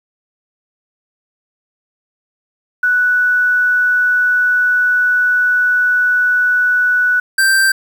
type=tone pair in turn; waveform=sine / square; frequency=1480 / 1568 Hz; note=F#6 / G6; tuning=0 / 0 cents; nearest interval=minor second; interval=100 cents; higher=second; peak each=-10 dBFS; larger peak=neither; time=2.83-7.2 / 7.38-7.72 s; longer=first; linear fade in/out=5 ms; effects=7-bit